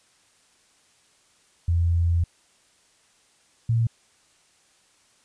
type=tone pair in turn; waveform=sine; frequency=85 / 115.24 Hz; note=F2 / A#2; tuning=-46 / -19 cents; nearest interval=perfect fourth; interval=527 cents; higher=second; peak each=-18 dBFS; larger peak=neither; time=1.68-2.24 / 3.69-3.87 s; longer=first; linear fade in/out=5 ms; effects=white hiss -61 dBFS RMS until 5.24 s + resampled to 22050 Hz